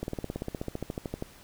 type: slowing click train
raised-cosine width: 2 ms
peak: -19 dBFS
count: 19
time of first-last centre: 0.03-1.224 s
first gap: 51 ms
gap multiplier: 1.03
effects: pink hiss -53 dBFS RMS until 1.43 s